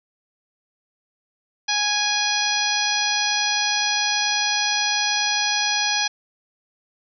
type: harmonic tone with a mistuned harmonic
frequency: 830.6 Hz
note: G#5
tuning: in tune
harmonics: 1 / 2 / 3 / 4 / 5 / 6 / 7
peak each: -27 / -27 / -27 / -27 / -27 / -27 / -27 dBFS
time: 1.68-6.08 s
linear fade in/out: 10 ms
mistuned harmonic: 3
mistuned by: -16 cents
effects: none